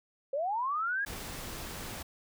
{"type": "linear sweep", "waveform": "sine", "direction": "up", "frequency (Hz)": [523, 1681], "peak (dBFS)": -29, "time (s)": [0.33, 1.05], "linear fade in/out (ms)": 5}
{"type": "noise", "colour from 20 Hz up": "pink", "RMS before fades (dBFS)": -41, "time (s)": [1.06, 2.03], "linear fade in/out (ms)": 10}
{"effects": []}